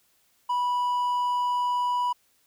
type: tone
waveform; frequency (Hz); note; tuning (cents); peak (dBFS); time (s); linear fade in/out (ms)
triangle; 982; B5; -10; -21; 0.49-2.13; 10
effects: white hiss -66 dBFS RMS until 2.46 s